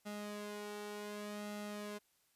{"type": "tone with flanger", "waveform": "sawtooth", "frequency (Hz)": 207.7, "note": "G#3", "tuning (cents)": 0, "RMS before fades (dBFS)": -45, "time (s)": [0.05, 1.99], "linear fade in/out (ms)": 20, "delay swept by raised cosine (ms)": [1.5, 2.2], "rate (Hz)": 0.67, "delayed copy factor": 0.65, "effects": ["white hiss -75 dBFS RMS until 2.35 s", "resampled to 32000 Hz"]}